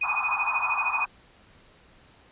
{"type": "tone with tremolo", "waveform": "sine", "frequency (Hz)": 2489, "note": "D#7", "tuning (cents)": 0, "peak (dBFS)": -22, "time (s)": [0.01, 1.05], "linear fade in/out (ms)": 5, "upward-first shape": "sine", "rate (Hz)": 13, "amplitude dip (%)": 85}
{"type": "band-pass noise", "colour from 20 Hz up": "white", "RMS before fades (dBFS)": -30, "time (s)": [0.03, 1.06], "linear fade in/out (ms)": 5, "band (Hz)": [850, 1200], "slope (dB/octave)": 48}
{"effects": ["pink hiss -56 dBFS RMS until 2.31 s", "resampled to 8000 Hz"]}